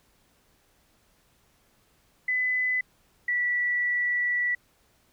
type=tone pair in turn; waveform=sine; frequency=2007 / 1954.4 Hz; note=B6 / B6; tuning=+27 / -19 cents; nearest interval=unison; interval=46 cents; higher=first; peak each=-23 dBFS; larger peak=neither; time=2.28-2.81 / 3.28-4.55 s; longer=second; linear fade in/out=5 ms; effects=pink hiss -65 dBFS RMS until 5.12 s